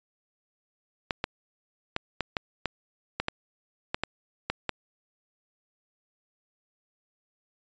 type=clicks; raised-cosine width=0.3 ms; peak=-11 dBFS; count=12; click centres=1.108 / 1.241 / 1.964 / 2.207 / 2.368 / 2.657 / 3.2 / 3.284 / 3.945 / 4.036 / 4.5 / 4.693 s; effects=resampled to 16000 Hz